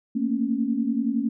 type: tone cluster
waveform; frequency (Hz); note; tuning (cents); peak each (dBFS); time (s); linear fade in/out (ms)
sine; 224.5 / 235.2 / 276.5; A3 / A#3 / C#4; +35 / +16 / -4; -26; 0.15-1.29; 10
effects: none